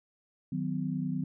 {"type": "chord", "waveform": "sine", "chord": "B major", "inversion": "first", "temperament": "equal with one note detuned", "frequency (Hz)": [155.56, 185, 253.3], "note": ["D#3", "F#3", "B3"], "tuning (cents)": [0, 0, 44], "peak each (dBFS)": -34, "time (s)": [0.52, 1.24], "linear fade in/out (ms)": 5, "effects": []}